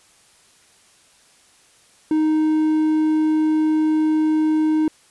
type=tone; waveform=triangle; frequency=311.1 Hz; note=D#4; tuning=in tune; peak=-13 dBFS; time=2.11-4.88 s; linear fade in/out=2 ms; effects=white hiss -54 dBFS RMS until 5.1 s + resampled to 24000 Hz